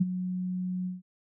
sine tone with ADSR envelope, 182.7 Hz, F#3, 22 cents flat, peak -18 dBFS, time 0-1.02 s, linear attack 14 ms, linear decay 26 ms, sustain -11 dB, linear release 160 ms, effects none

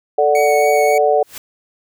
sine chord, D major, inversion second, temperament equal, 440 / 587.3 / 740 Hz, A4 / D5 / F#5, 0 / 0 / 0 cents, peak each -15 dBFS, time 0.18-1.23 s, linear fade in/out 5 ms
45% pulse tone with vibrato, 2233 Hz, C#7, 12 cents sharp, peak -21 dBFS, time 0.35-0.98 s, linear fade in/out 2 ms, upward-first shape triangle, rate 3.6 Hz, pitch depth 18 cents each way
white noise with exponential growth, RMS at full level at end -27 dBFS, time 1.21-1.38 s, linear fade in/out 2 ms, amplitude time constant 36 ms
effects none

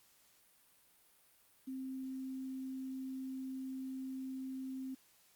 sine tone with quantisation, 262.8 Hz, C4, 8 cents sharp, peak -40 dBFS, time 1.67-4.95 s, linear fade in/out 10 ms, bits 11, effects white hiss -68 dBFS RMS until 5.35 s + Opus 48 kbps

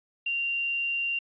sine tone with quantisation, 2771 Hz, F7, 14 cents flat, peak -26 dBFS, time 0.26-1.19 s, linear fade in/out 5 ms, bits 9, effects resampled to 8000 Hz

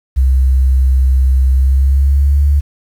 sine tone with pitch glide, 65.41 to 71.74 Hz, C2 to D2, 0 to -40 cents, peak -7 dBFS, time 0.16-2.61 s, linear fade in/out 20 ms, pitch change +160 cents, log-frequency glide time 1.51-2.46 s, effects 7-bit

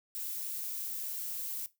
violet noise, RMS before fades -38 dBFS, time 0.15-1.66 s, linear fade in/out 0 ms, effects noise-tail reverb RT60 0.2 s tail -17 dB re dry

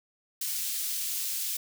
white high-pass noise, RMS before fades -32 dBFS, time 0.41-1.57 s, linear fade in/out 5 ms, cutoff 3500 Hz, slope 12 dB/octave, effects none

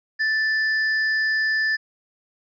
sine tone pair together, 1760 / 4970 Hz, A6 / D#8, 0 / -3 cents, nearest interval octave + tritone, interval 1797 cents, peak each -19 / -31 dBFS, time 0.19-1.77 s, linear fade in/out 20 ms, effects none

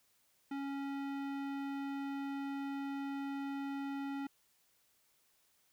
square tone with low-pass filter, 277.2 Hz, C#4, in tune, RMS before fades -40 dBFS, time 0.51-4.27 s, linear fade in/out 5 ms, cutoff 2500 Hz, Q 0.73, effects white hiss -73 dBFS RMS until 5.72 s

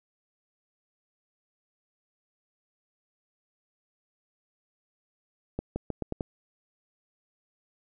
accelerating click train, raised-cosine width 2 ms, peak -17 dBFS, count 6, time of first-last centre 5.59-6.208 s, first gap 170 ms, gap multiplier 0.84, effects none

